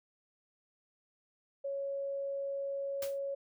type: tone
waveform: sine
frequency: 554.4 Hz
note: C#5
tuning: in tune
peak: -34 dBFS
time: 1.64-3.35 s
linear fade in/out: 10 ms
type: noise with exponential decay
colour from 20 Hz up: white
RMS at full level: -38 dBFS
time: 3.02-3.19 s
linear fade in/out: 5 ms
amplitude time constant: 36 ms
effects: none